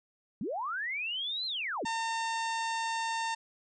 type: linear two-way sweep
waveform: sine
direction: up then down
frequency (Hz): 164.1 to 4186 to 164.1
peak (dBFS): -32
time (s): 0.41-1.85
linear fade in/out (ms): 2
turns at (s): 1.46
type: harmonic tone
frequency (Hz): 908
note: A#5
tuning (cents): -46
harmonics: 1 / 2 / 3 / 4 / 5 / 6 / 7 / 8 / 9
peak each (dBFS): -32 / -38 / -42 / -44 / -46 / -48 / -49 / -50 / -51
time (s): 1.85-3.35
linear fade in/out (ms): 10
effects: none